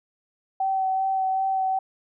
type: tone with vibrato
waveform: sine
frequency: 765 Hz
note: G5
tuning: 42 cents flat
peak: -21 dBFS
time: 0.6-1.79 s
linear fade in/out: 5 ms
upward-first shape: sine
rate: 2.6 Hz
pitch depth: 14 cents each way
effects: none